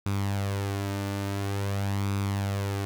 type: tone with flanger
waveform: sawtooth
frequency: 99.4 Hz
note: G2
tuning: 25 cents sharp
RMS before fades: -29 dBFS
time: 0.06-2.85 s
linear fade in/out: 0 ms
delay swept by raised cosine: 0.81 to 3.41 ms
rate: 0.48 Hz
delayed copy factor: +0.5
effects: none